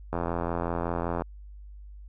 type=click train; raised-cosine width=1 ms; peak=-15 dBFS; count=94; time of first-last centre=0.13-1.22 s; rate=85.3 Hz; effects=added 50 Hz sine -42 dBFS peak until 2.08 s